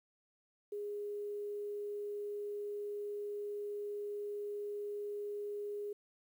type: tone with quantisation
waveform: sine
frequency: 412.3 Hz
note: G#4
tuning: 13 cents flat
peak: -38 dBFS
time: 0.72-5.93 s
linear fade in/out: 5 ms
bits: 11
effects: none